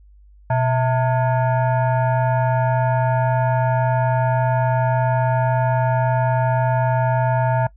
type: tone with frequency modulation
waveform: sine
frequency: 123.1 Hz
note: B2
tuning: 5 cents flat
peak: -15 dBFS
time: 0.5-7.67 s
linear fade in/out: 5 ms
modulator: 776 Hz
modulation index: 1.1
effects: noise-tail reverb RT60 0.1 s tail -22 dB re dry + added 50 Hz sine -45 dBFS peak until 7.76 s